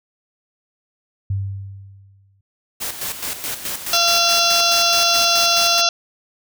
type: tone with exponential decay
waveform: sine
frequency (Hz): 98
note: G2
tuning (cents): 0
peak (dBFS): -17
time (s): 1.3-2.41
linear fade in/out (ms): 5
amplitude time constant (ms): 240
type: noise with tremolo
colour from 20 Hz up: white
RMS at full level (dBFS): -25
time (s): 2.8-5.82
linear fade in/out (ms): 20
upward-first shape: square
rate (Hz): 4.7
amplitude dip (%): 60
type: harmonic tone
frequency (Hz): 684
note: F5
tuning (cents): -36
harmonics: 1 / 2 / 4 / 5 / 6 / 7 / 8 / 9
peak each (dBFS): -22 / -22 / -22 / -22 / -22 / -22 / -22 / -22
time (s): 3.93-5.89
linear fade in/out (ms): 2
effects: none